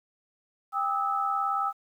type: tone cluster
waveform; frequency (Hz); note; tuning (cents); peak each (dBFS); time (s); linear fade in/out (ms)
sine; 794 / 1223 / 1302; G5 / D#6 / E6; +22 / -30 / -22; -30 / -34 / -27; 0.72-1.73; 50
effects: 10-bit